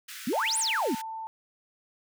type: high-pass noise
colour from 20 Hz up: pink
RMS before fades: -42 dBFS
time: 0.08-1.02 s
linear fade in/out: 10 ms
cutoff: 1400 Hz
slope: 48 dB/octave
type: exponential two-way sweep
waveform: sine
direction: up then down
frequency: 207 to 10520 to 207 Hz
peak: -25 dBFS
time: 0.27-0.95 s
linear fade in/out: 5 ms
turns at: 0.58 s
type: tone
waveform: sine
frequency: 890 Hz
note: A5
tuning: 20 cents sharp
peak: -34 dBFS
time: 0.33-1.27 s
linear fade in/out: 0 ms
effects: none